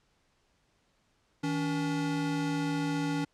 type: tone pair together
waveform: square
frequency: 159.7 / 284.6 Hz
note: D#3 / C#4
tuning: +45 / +46 cents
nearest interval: minor seventh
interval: 1001 cents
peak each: -34 / -31 dBFS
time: 1.43-3.25 s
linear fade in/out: 10 ms
effects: pink hiss -71 dBFS RMS until 3.33 s + low-pass 7000 Hz 12 dB/octave